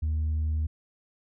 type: tone with tanh clipping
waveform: sine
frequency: 77.7 Hz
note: D#2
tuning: 2 cents flat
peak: -25 dBFS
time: 0.02-0.67 s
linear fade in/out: 10 ms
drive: 1 dB
effects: none